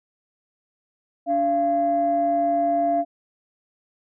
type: tone pair together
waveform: sine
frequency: 288.7 / 685.5 Hz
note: D4 / F5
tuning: -30 / -32 cents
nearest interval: octave + minor third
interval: 1498 cents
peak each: -25 / -18 dBFS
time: 1.26-3.05 s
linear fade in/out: 50 ms
effects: tanh soft clip ceiling -12 dBFS